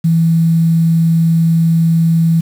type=tone with quantisation; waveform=sine; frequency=164.7 Hz; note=E3; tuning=1 cent flat; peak=-8 dBFS; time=0.04-2.41 s; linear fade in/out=10 ms; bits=6; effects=none